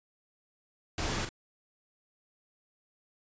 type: noise with echo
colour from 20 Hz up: pink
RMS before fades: -33 dBFS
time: 0.98-1.25 s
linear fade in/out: 2 ms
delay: 41 ms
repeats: 1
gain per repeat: -7 dB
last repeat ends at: 1.291 s
effects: resampled to 16000 Hz